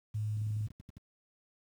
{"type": "tone", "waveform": "sine", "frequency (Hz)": 106.7, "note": "G#2", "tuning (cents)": 47, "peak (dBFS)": -31, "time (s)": [0.14, 0.67], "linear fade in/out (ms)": 10}
{"type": "clicks", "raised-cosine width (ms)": 5, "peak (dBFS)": -36, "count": 11, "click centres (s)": [0.372, 0.416, 0.468, 0.506, 0.566, 0.609, 0.673, 0.706, 0.8, 0.891, 0.969]}
{"effects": ["high-pass 60 Hz 12 dB/octave", "10-bit"]}